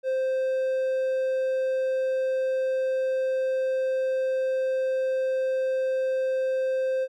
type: tone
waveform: triangle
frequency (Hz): 523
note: C5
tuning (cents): -1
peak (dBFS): -21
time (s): 0.03-7.08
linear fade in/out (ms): 50
effects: none